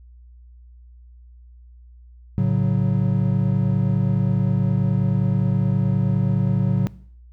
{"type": "chord", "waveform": "triangle", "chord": "F# minor", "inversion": "first", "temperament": "equal with one note detuned", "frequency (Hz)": [110, 139.56, 185], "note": ["A2", "C#3", "F#3"], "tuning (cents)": [0, 12, 0], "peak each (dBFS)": -19, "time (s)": [2.38, 6.87], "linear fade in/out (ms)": 0, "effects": ["noise-tail reverb RT60 0.6 s tail -20 dB re dry", "added 60 Hz sine -43 dBFS peak until 7.32 s"]}